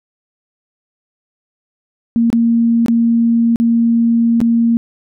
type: tone with dropouts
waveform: sine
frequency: 232 Hz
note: A#3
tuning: 8 cents flat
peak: -9 dBFS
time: 2.16-4.77 s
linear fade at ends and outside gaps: 0 ms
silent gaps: 2.302-2.329 / 2.861-2.883 / 3.559-3.6 / 4.404-4.414 s
effects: none